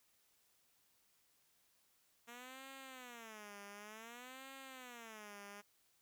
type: tone with vibrato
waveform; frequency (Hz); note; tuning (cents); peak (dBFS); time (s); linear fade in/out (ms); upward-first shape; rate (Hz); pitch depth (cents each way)
5% pulse; 233.1; A#3; 0; -40; 2.27-5.62; 20; sine; 0.55; 250
effects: white hiss -75 dBFS RMS until 6.01 s